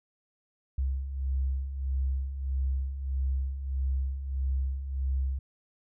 sine beating tone pair, 65.41 / 67.01 Hz, C2 / C2, 0 / +42 cents, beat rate 1.6 Hz, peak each -35 / -28 dBFS, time 0.78-5.39 s, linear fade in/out 5 ms, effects none

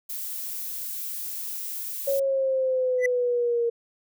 violet noise, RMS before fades -33 dBFS, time 0.09-2.2 s, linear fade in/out 10 ms
sine exponential sweep, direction down, 554.4 to 466.2 Hz, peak -21 dBFS, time 2.07-3.7 s, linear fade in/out 10 ms
triangle tone with exponential growth, 1992 Hz, B6, 14 cents sharp, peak -17 dBFS, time 2.98-3.06 s, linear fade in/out 5 ms, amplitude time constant 17 ms
effects none

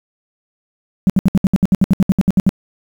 sine tone bursts, 190.3 Hz, F#3, 49 cents sharp, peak -6 dBFS, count 16, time 1.07-2.492 s, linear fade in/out 0 ms, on 27 ms, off 66 ms, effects tanh soft clip ceiling -2 dBFS + 7-bit

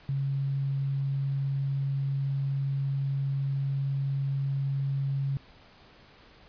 sine tone, 137.6 Hz, C#3, 12 cents flat, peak -26 dBFS, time 0.09-5.37 s, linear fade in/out 0 ms, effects pink hiss -55 dBFS RMS until 6.48 s + resampled to 11025 Hz

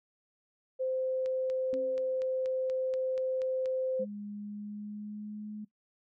sine tone, 519 Hz, C5, 14 cents flat, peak -29 dBFS, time 0.79-4.05 s, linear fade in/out 20 ms
click train, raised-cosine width 0.2 ms, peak -31 dBFS, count 11, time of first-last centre 1.26-3.658 s, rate 4.17 Hz
sine tone with exponential decay, 266.7 Hz, C4, 33 cents sharp, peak -36 dBFS, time 1.73-2.29 s, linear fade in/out 0 ms, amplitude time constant 120 ms
sine tone with pitch glide, 205.8 to 211.5 Hz, G#3 to G#3, -16 to +32 cents, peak -38 dBFS, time 3.99-5.65 s, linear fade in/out 10 ms, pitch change +48 cents, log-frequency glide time 4.26-5.54 s
effects noise-tail reverb RT60 0.1 s tail -18 dB re dry

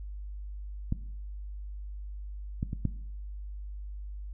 clicks, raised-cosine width 5 ms, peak -16 / -18 / -21 / -14 dBFS, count 4, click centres 0.924 / 2.629 / 2.731 / 2.853 s, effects noise-tail reverb RT60 0.7 s tail -17 dB re dry + added 50 Hz sine -37 dBFS peak until 4.33 s

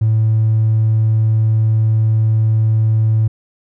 triangle tone, 110 Hz, A2, in tune, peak -7 dBFS, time 0.01-3.28 s, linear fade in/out 10 ms, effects tanh soft clip ceiling -7 dBFS

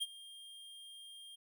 square tone with ADSR envelope, 3209 Hz, G7, 40 cents sharp, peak -33 dBFS, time 0-1.36 s, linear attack 23 ms, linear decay 34 ms, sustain -18 dB, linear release 13 ms, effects none

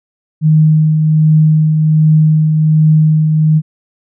sine tone with tremolo, 155.56 Hz, D#3, in tune, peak -4 dBFS, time 0.41-3.62 s, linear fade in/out 50 ms, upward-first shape triangle, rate 1.3 Hz, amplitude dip 40%, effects none

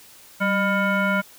sine tone with frequency modulation, 608 Hz, D#5, 40 cents flat, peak -18 dBFS, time 0.4-1.22 s, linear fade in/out 20 ms, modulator 801 Hz, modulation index 1.7, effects white hiss -48 dBFS RMS until 1.38 s

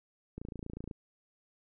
click train, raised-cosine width 3 ms, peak -28 dBFS, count 16, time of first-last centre 0.38-0.912 s, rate 28.2 Hz, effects none

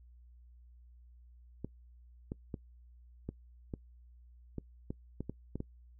clicks, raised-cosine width 3 ms, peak -25 dBFS, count 11, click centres 1.646 / 2.319 / 2.542 / 3.29 / 3.738 / 4.583 / 4.905 / 5.206 / 5.296 / 5.556 / 5.604 s, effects noise-tail reverb RT60 0.1 s tail -23 dB re dry + added 60 Hz sine -55 dBFS peak until 5.99 s

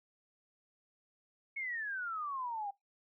sine exponential sweep, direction down, 2217 to 784 Hz, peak -36 dBFS, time 1.56-2.71 s, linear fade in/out 10 ms, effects noise-tail reverb RT60 0.2 s tail -24 dB re dry

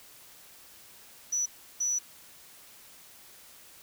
sine tone bursts at uneven times, 5920 Hz, F#8, in tune, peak -26 dBFS, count 2, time 1.32-1.46 / 1.8-1.99 s, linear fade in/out 10 ms, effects white hiss -53 dBFS RMS until 3.82 s

